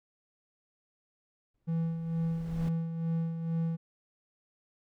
brown noise with exponential growth, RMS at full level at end -38 dBFS, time 1.54-2.69 s, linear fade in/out 5 ms, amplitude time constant 250 ms
triangle tone with tremolo, 164.81 Hz, E3, in tune, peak -25 dBFS, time 1.67-3.77 s, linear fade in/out 20 ms, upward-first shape sine, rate 2.2 Hz, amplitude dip 55%
effects none

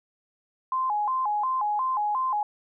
sine tone with vibrato, 932.3 Hz, A#5, in tune, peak -23 dBFS, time 0.72-2.43 s, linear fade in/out 2 ms, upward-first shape square, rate 2.8 Hz, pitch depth 190 cents each way, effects none

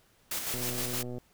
white noise with tremolo, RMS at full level -33 dBFS, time 0.31-1.03 s, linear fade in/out 5 ms, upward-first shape square, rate 6.4 Hz, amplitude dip 40%
click train, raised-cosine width 2 ms, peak -27 dBFS, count 80, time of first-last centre 0.54-1.182 s, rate 123 Hz
effects pink hiss -65 dBFS RMS until 1.33 s

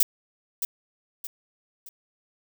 violet noise with echo, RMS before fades -19 dBFS, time 0-0.03 s, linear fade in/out 2 ms, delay 620 ms, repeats 3, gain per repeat -8 dB, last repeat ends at 1.89 s, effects none

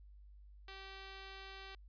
5% pulse tone, 387 Hz, G4, 22 cents flat, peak -38 dBFS, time 0.68-1.75 s, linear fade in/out 2 ms, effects added 50 Hz sine -55 dBFS peak until 1.88 s + resampled to 11025 Hz

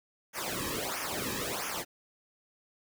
pink noise with flanger, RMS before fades -35 dBFS, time 0.33-1.85 s, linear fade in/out 50 ms, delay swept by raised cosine 0.24 to 1.44 ms, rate 1.5 Hz, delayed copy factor -0.95, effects none

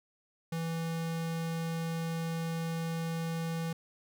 square tone, 164.8 Hz, E3, in tune, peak -33 dBFS, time 0.52-3.73 s, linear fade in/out 5 ms, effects none

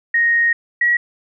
sine tone pair in turn, 1867 / 1916.2 Hz, A#6 / A#6, +2 / +47 cents, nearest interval unison, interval 45 cents, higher second, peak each -12 dBFS, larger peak neither, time 0.14-0.53 / 0.81-0.97 s, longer first, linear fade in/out 5 ms, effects none

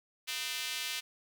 square tone with high-pass filter, 138.59 Hz, C#3, in tune, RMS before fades -37 dBFS, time 0.27-1.01 s, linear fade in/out 20 ms, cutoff 2800 Hz, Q 1.5, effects none

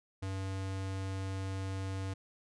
square tone, 96 Hz, G2, 36 cents flat, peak -36 dBFS, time 0.22-2.14 s, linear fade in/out 10 ms, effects resampled to 22050 Hz

